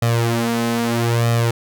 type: tone with flanger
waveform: sawtooth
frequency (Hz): 116.9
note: A#2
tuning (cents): +5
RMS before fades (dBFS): -18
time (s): 0.02-1.51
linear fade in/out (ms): 5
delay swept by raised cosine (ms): 1.6 to 4.7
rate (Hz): 0.78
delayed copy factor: +0.75
effects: none